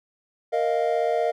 triangle chord, Bb suspended fourth, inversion none, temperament equal, 466.2 / 622.3 / 698.5 Hz, Bb4 / Eb5 / F5, 0 / 0 / 0 cents, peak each -23 dBFS, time 0.52-1.32 s, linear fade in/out 20 ms, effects none

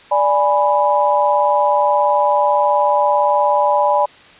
sine chord, G# diminished, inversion second, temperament equal, 587.3 / 830.6 / 987.8 Hz, D5 / G#5 / B5, 0 / 0 / 0 cents, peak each -16 dBFS, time 0.11-4.06 s, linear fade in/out 10 ms, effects white hiss -43 dBFS RMS until 4.39 s + resampled to 8000 Hz

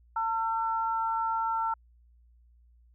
sine tone pair together, 901.7 / 1351 Hz, A5 / E6, +42 / +42 cents, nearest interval perfect fifth, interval 700 cents, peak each -28 / -31 dBFS, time 0.16-1.74 s, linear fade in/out 5 ms, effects added 59 Hz sine -57 dBFS peak until 2.94 s

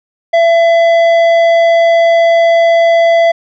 triangle tone with tanh clipping, 671 Hz, E5, 31 cents sharp, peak -7 dBFS, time 0.33-3.32 s, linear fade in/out 10 ms, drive 14 dB, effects none

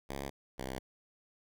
5% pulse tone pair in turn, 69 / 65.13 Hz, C#2 / C2, -7 / -7 cents, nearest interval minor second, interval 100 cents, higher first, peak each -27 dBFS, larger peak neither, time 0.09-0.3 / 0.58-0.79 s, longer neither, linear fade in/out 10 ms, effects none

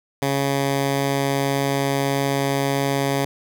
10% pulse tone, 138.59 Hz, C#3, in tune, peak -11 dBFS, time 0.22-3.25 s, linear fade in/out 2 ms, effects none

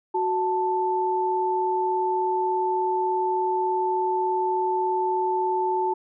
sine tone pair together, 370 / 881.7 Hz, F#4 / A5, 0 / +3 cents, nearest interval octave + minor third, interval 1503 cents, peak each -25 / -23 dBFS, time 0.14-5.94 s, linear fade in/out 10 ms, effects none

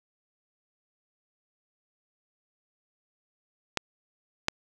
clicks, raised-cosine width 0.2 ms, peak -8 / -6 dBFS, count 2, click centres 3.773 / 4.484 s, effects none

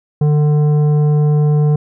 sine tone with tanh clipping, 149.2 Hz, D3, 28 cents sharp, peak -11 dBFS, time 0.21-1.76 s, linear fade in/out 5 ms, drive 10 dB, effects none

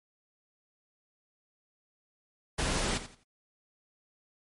pink noise with echo, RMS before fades -30 dBFS, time 2.58-2.98 s, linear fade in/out 10 ms, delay 86 ms, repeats 3, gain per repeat -12 dB, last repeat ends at 3.238 s, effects low-pass 11000 Hz 12 dB/octave + MP3 48 kbps

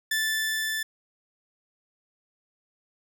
sawtooth tone with level ramp, 1757 Hz, A6, 3 cents flat, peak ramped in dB -20 to -24 dBFS, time 0.11-0.83 s, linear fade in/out 5 ms, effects none

